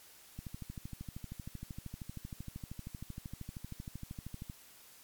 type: click train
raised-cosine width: 5 ms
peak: -30 dBFS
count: 54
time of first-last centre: 0.39-4.499 s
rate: 12.9 Hz
effects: white hiss -58 dBFS RMS until 5.03 s + MP3 96 kbps